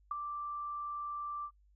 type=tone with ADSR envelope; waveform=sine; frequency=1174.7 Hz; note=D6; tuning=in tune; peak=-30 dBFS; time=0.11-1.51 s; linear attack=4 ms; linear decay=13 ms; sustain=-7 dB; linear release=68 ms; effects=noise-tail reverb RT60 0.1 s tail -26 dB re dry + added 50 Hz sine -63 dBFS peak until 1.75 s